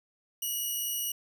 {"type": "tone", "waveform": "5% pulse", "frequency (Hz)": 2909, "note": "F#7", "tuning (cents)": -30, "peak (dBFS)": -22, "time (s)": [0.42, 1.12], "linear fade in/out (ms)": 5, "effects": []}